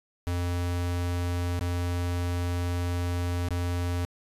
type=tone with dropouts; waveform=square; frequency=87.9 Hz; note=F2; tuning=12 cents sharp; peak=-27 dBFS; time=0.27-4.05 s; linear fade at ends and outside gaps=0 ms; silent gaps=1.593-1.61 / 3.486-3.507 s; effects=resampled to 32000 Hz